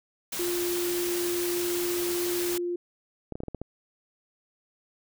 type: noise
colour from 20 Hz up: white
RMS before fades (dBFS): -33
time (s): 0.32-2.58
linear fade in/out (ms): 5
type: tone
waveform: sine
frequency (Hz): 350.6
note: F4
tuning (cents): +7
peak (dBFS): -27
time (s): 0.39-2.76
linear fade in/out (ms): 5
type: clicks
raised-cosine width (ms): 2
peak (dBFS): -21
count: 7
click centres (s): 3.323 / 3.355 / 3.404 / 3.435 / 3.483 / 3.547 / 3.616
effects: none